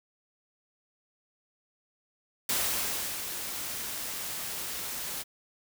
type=noise with ADSR envelope; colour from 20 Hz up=white; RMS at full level=-28 dBFS; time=2.49-5.24 s; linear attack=4 ms; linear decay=670 ms; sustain=-8 dB; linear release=32 ms; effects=none